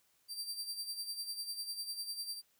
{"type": "tone with tremolo", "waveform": "sawtooth", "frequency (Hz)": 4699, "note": "D8", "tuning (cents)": 0, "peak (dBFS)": -34, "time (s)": [0.28, 2.42], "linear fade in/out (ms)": 50, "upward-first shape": "sine", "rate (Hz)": 10, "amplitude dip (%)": 65, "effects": ["white hiss -73 dBFS RMS until 2.59 s"]}